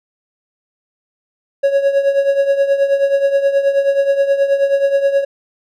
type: tone with tremolo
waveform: triangle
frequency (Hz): 554.4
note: C#5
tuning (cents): 0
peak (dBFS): -6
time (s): 1.63-5.25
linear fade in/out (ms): 10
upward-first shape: triangle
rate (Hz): 9.4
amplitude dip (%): 75
effects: none